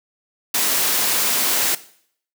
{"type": "noise", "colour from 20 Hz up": "white", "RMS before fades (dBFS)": -19, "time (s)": [0.54, 1.75], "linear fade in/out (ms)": 5, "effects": ["noise-tail reverb RT60 0.6 s tail -17 dB re dry", "high-pass 200 Hz 12 dB/octave"]}